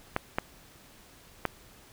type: clicks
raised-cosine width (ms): 0.5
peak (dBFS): -11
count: 3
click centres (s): 0.164 / 0.385 / 1.453
effects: pink hiss -55 dBFS RMS until 1.92 s